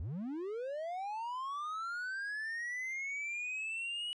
triangle linear sweep, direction up, 65.41 to 2939 Hz, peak -35 dBFS, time 0-4.13 s, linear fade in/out 0 ms, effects resampled to 22050 Hz

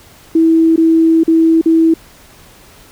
sine tone with dropouts, 325.7 Hz, E4, 21 cents flat, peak -6 dBFS, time 0.35-1.94 s, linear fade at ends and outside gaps 5 ms, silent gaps 0.761-0.777 / 1.235-1.278 / 1.614-1.658 s, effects pink hiss -42 dBFS RMS until 2.91 s

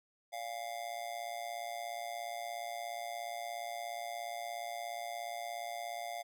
square tone with amplitude modulation, 698.5 Hz, F5, in tune, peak -36 dBFS, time 0.32-6.23 s, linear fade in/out 20 ms, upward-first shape sine, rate 117 Hz, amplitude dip 85%, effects none

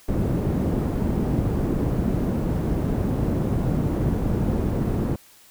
white low-pass noise, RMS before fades -23 dBFS, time 0.08-5.16 s, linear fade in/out 10 ms, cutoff 250 Hz, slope 12 dB/octave, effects white hiss -52 dBFS RMS until 5.5 s

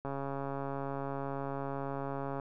click train, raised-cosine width 1 ms, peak -24 dBFS, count 325, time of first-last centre 0.05-2.398 s, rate 138 Hz, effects none

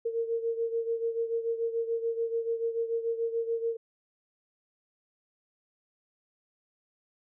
sine beating tone pair, 458.4 / 465.3 Hz, A#4 / A#4, -29 / -3 cents, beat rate 6.9 Hz, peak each -29 / -34 dBFS, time 0.05-3.77 s, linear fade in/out 10 ms, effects none

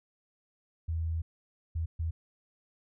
sine tone bursts at uneven times, 81.7 Hz, E2, 15 cents flat, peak -29 dBFS, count 3, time 0.88-1.22 / 1.75-1.86 / 1.99-2.11 s, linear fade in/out 10 ms, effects none

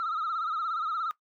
sine tone with vibrato, 1300 Hz, E6, 24 cents flat, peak -26 dBFS, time 0-1.11 s, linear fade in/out 0 ms, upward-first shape sine, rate 17 Hz, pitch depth 95 cents each way, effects noise-tail reverb RT60 0.1 s tail -19 dB re dry + tanh soft clip ceiling -26 dBFS

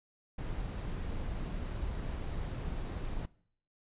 brown noise, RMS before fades -37 dBFS, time 0.38-3.26 s, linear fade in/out 5 ms, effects noise-tail reverb RT60 0.6 s tail -21 dB re dry + resampled to 8000 Hz

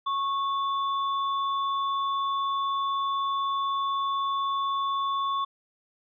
sine tone pair together, 1100 / 3492 Hz, C#6 / A7, -14 / -14 cents, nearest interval octave + minor sixth, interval 2000 cents, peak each -25 / -37 dBFS, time 0.06-5.45 s, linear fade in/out 10 ms, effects none

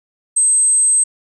sine tone, 8260 Hz, C9, 23 cents flat, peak -10 dBFS, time 0.36-1.04 s, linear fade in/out 10 ms, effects none

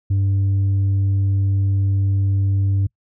sine tone, 98 Hz, G2, in tune, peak -12 dBFS, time 0.1-2.87 s, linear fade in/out 10 ms, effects noise-tail reverb RT60 0.1 s tail -26 dB re dry + tanh soft clip ceiling -14 dBFS

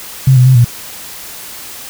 sine tone with pitch steps, 132.3 / 125.9 / 130.4 / 119.9 Hz, C3 / B2 / C3 / A#2, +20 / +34 / -5 / +49 cents, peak -3 dBFS, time 0.27-0.646 s, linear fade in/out 5 ms, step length 94 ms, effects white hiss -29 dBFS RMS until 1.89 s

